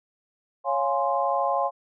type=chord; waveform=sine; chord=Db major seventh; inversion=none; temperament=equal; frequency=554.4 / 698.5 / 830.6 / 1046.5 Hz; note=Db5 / F5 / Ab5 / C6; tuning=0 / 0 / 0 / 0 cents; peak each=-27 dBFS; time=0.64-1.71 s; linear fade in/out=50 ms; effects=none